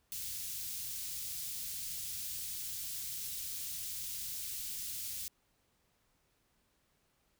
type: band-stop noise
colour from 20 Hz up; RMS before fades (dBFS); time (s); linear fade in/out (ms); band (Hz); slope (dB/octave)
white; -41; 0.12-5.28; 0; 120 to 3800; 12
effects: pink hiss -75 dBFS RMS until 7.39 s